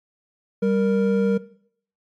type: tone pair together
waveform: triangle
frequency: 196.3 / 466.2 Hz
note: G3 / A#4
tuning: +3 / 0 cents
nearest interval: octave + minor third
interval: 1497 cents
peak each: -18 dBFS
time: 0.62-1.38 s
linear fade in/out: 10 ms
effects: noise-tail reverb RT60 0.6 s tail -18 dB re dry + MP3 96 kbps